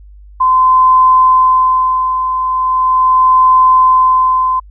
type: tone with tremolo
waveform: sine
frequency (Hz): 1029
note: C6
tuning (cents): -29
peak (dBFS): -4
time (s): 0.4-4.6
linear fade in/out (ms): 10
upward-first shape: sine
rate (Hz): 0.39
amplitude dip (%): 60
effects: added 50 Hz sine -34 dBFS peak until 4.7 s